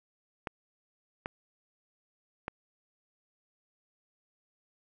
clicks, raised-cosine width 0.5 ms, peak -19 dBFS, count 3, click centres 0.472 / 1.259 / 2.481 s, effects none

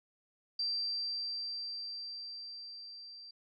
sine tone with level ramp, 4699 Hz, D8, in tune, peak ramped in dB -31 to -48 dBFS, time 0.59-3.31 s, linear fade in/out 5 ms, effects none

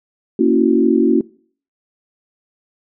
sine chord, F# dominant seventh, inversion first, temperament equal, 233.1 / 277.2 / 329.6 / 370 Hz, A#3 / C#4 / E4 / F#4, 0 / 0 / 0 / 0 cents, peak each -16 dBFS, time 0.39-1.21 s, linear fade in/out 5 ms, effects noise-tail reverb RT60 0.5 s tail -23 dB re dry

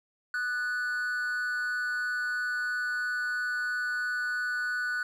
triangle tone with amplitude modulation, 1480 Hz, F#6, in tune, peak -24 dBFS, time 0.34-5.03 s, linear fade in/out 2 ms, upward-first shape sine, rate 257 Hz, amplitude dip 55%, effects none

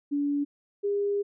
sine tone pair in turn, 286.9 / 405 Hz, D4 / G#4, -40 / -43 cents, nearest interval tritone, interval 597 cents, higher second, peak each -24 dBFS, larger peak neither, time 0.11-0.45 / 0.83-1.23 s, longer second, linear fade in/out 20 ms, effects none

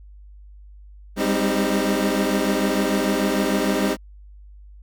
25% pulse chord, Ab major seventh, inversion third, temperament equal with one note detuned, 196 / 202.7 / 261.6 / 311.1 Hz, G3 / Ab3 / C4 / Eb4, 0 / -42 / 0 / 0 cents, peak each -21 dBFS, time 1.16-3.97 s, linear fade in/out 50 ms, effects added 50 Hz sine -41 dBFS peak until 4.82 s

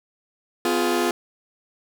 sawtooth chord, F diminished, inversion second, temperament just, 251.4 / 349.2 / 419.1 Hz, Cb4 / F4 / Ab4, +31 / 0 / +16 cents, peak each -22 / -18 / -22 dBFS, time 0.65-1.11 s, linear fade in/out 2 ms, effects none

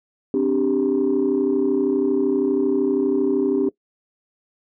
sine chord, C suspended second, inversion none, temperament just, 261.6 / 294.3 / 392.4 Hz, C4 / D4 / G4, 0 / +4 / +2 cents, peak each -21 / -20 / -19 dBFS, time 0.34-3.69 s, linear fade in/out 2 ms, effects noise-tail reverb RT60 0.1 s tail -20 dB re dry + tanh soft clip ceiling -11 dBFS

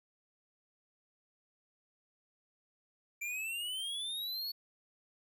square exponential sweep, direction up, 2344 to 4446 Hz, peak -37 dBFS, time 3.21-4.52 s, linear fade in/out 10 ms, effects none

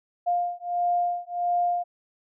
sine beating tone pair, 703 / 704.5 Hz, F5 / F5, +11 / +15 cents, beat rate 1.5 Hz, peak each -26 dBFS, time 0.26-1.84 s, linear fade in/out 20 ms, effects none

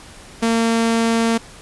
sawtooth tone, 228.6 Hz, A#3, 34 cents flat, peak -11 dBFS, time 0.42-1.38 s, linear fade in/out 10 ms, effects pink hiss -41 dBFS RMS until 1.61 s + resampled to 24000 Hz

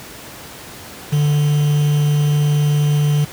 triangle tone with quantisation, 147.6 Hz, D3, 9 cents sharp, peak -10 dBFS, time 1.12-3.25 s, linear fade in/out 10 ms, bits 5, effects pink hiss -35 dBFS RMS until 3.32 s + high-pass 80 Hz 12 dB/octave

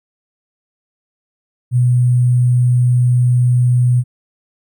sine tone with sample-and-hold, 123.47 Hz, B2, in tune, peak -9 dBFS, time 1.71-4.04 s, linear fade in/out 50 ms, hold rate 8820 Hz, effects none

